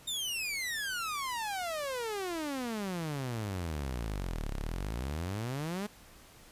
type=exponential two-way sweep; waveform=sawtooth; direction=down then up; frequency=3700 to 32.7 to 214.5 Hz; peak=-30 dBFS; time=0.07-5.87 s; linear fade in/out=10 ms; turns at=4.55 s; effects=pink hiss -56 dBFS RMS until 6.51 s + resampled to 32000 Hz